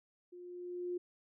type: tone with level ramp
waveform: sine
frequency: 355.4 Hz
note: F4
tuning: 30 cents sharp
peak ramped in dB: -49 to -34 dBFS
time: 0.32-0.98 s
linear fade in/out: 10 ms
effects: none

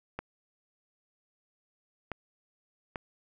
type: clicks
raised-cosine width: 0.5 ms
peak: -20 dBFS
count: 3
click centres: 0.19 / 2.117 / 2.958 s
effects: none

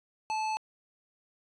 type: tone with hard clipping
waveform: sine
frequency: 870 Hz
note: A5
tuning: 20 cents flat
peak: -31 dBFS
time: 0.3-0.57 s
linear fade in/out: 0 ms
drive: 14 dB
effects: resampled to 22050 Hz

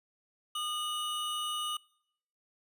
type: tone pair together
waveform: square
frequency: 1221 / 2939 Hz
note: D#6 / F#7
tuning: -33 / -12 cents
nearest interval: octave + minor third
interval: 1521 cents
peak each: -37 / -36 dBFS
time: 0.55-1.77 s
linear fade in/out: 5 ms
effects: noise-tail reverb RT60 0.8 s tail -25 dB re dry + resampled to 32000 Hz

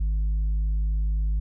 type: tone with tanh clipping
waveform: triangle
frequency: 51.91 Hz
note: G#1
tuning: in tune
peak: -22 dBFS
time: 0-1.4 s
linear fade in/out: 10 ms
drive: 8 dB
effects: none

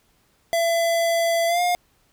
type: tone with pitch glide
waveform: square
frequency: 672 to 710.7 Hz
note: E5 to F5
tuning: +33 to +30 cents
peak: -19 dBFS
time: 0.53-1.75 s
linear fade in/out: 0 ms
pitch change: +97 cents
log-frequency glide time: 1.47-1.61 s
effects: pink hiss -63 dBFS RMS until 2.12 s

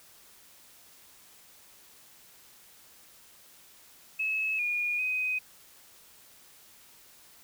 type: tone with pitch steps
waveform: sine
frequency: 2586 / 2437 / 2509 Hz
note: E7 / D#7 / D#7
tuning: -34 / -37 / +14 cents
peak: -27 dBFS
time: 4.19-5.39 s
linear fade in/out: 10 ms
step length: 400 ms
effects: white hiss -56 dBFS RMS until 7.43 s

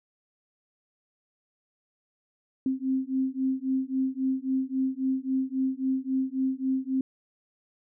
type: beating tone pair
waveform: sine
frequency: 261.6 / 265.3 Hz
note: C4 / C4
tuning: 0 / +24 cents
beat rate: 3.7 Hz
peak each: -28 dBFS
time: 2.66-7.01 s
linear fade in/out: 2 ms
effects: none

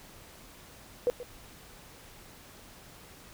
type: tone with echo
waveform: sine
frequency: 490 Hz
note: B4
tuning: 14 cents flat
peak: -22 dBFS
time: 1.07-1.1 s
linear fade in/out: 0 ms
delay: 130 ms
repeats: 1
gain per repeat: -15 dB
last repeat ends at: 1.23 s
effects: pink hiss -52 dBFS RMS until 3.33 s

